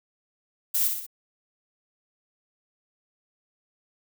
violet noise with echo, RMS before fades -24 dBFS, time 0.74-0.88 s, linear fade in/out 10 ms, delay 62 ms, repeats 3, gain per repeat -5 dB, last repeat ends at 1.066 s, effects none

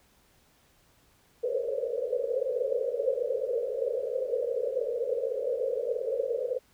white band-pass noise, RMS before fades -30 dBFS, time 1.43-6.59 s, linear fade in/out 10 ms, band 450 to 550 Hz, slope 96 dB/octave, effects pink hiss -64 dBFS RMS until 6.73 s

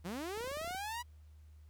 sawtooth linear sweep, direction up, 156 to 987.8 Hz, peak -35 dBFS, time 0.04-1.03 s, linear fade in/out 20 ms
clicks, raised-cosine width 2 ms, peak -38 dBFS, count 11, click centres 0.375 / 0.408 / 0.443 / 0.475 / 0.515 / 0.571 / 0.614 / 0.646 / 0.676 / 0.709 / 0.748 s
effects added 76 Hz sine -54 dBFS peak until 1.69 s + pink hiss -75 dBFS RMS until 1.69 s

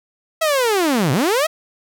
sawtooth linear two-way sweep, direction down then up, 659.3 to 119.8 to 659.3 Hz, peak -11 dBFS, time 0.41-1.47 s, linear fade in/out 10 ms, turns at 1.12 s, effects none

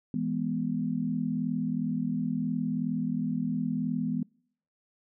sine chord, E major, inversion none, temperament equal, 164.81 / 207.7 / 246.9 Hz, E3 / G#3 / B3, 0 / 0 / 0 cents, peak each -33 / -32 / -30 dBFS, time 0.14-4.23 s, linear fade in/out 2 ms, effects noise-tail reverb RT60 0.6 s tail -26 dB re dry

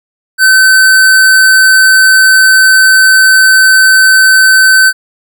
square tone, 1531 Hz, G6, 41 cents flat, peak -3 dBFS, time 0.38-4.93 s, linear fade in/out 50 ms, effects none

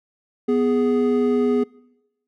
triangle tone pair together, 246.9 / 415.2 Hz, B3 / G#4, 0 / 0 cents, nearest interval major sixth, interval 900 cents, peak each -17 dBFS, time 0.48-1.64 s, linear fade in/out 10 ms, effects noise-tail reverb RT60 1.0 s tail -25 dB re dry

